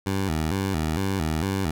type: tone with vibrato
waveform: 15% pulse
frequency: 87.31 Hz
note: F2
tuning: in tune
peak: -17 dBFS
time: 0.06-1.71 s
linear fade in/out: 5 ms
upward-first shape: square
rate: 2.2 Hz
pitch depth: 180 cents each way
effects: none